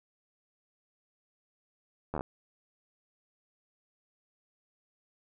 slowing click train, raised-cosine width 1 ms, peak -20 dBFS, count 6, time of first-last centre 2.14-2.209 s, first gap 12 ms, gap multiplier 1.07, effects none

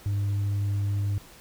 sine tone, 100.9 Hz, G#2, 49 cents flat, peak -21 dBFS, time 0.06-1.18 s, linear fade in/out 0 ms, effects tanh soft clip ceiling -23 dBFS + pink hiss -50 dBFS RMS until 1.4 s

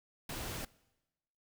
pink noise, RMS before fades -41 dBFS, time 0.29-0.65 s, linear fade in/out 5 ms, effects noise-tail reverb RT60 1.0 s tail -22 dB re dry

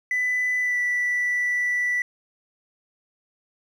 triangle tone with pitch glide, 1996 to 1967.4 Hz, B6 to B6, +18 to -7 cents, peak -18 dBFS, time 0.11-2.02 s, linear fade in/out 2 ms, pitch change -25 cents, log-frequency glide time 0.6-0.78 s, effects tanh soft clip ceiling -17 dBFS

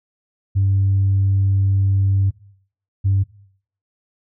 sine tone pair in turn, 97.6 / 97.6 Hz, G2 / G2, -7 / -7 cents, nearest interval unison, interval 0 cents, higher neither, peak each -12 dBFS, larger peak neither, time 0.55-2.31 / 3.04-3.24 s, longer first, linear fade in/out 20 ms, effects noise-tail reverb RT60 0.6 s tail -20 dB re dry + tanh soft clip ceiling -10 dBFS

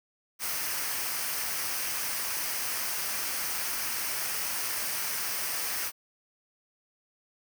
white noise with comb filter, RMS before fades -32 dBFS, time 0.39-5.92 s, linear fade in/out 50 ms, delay 0.27 ms, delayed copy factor -0.5, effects none

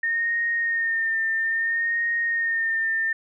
sine tone with vibrato, 1831 Hz, A#6, 32 cents flat, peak -21 dBFS, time 0.03-3.13 s, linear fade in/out 5 ms, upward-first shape sine, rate 0.6 Hz, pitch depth 30 cents each way, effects none

